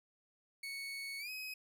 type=tone with pitch glide; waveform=30% pulse; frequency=2217 to 2532 Hz; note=C#7 to D#7; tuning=0 to +30 cents; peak=-39 dBFS; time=0.63-1.54 s; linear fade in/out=5 ms; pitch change=+230 cents; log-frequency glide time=1.19-1.3 s; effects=none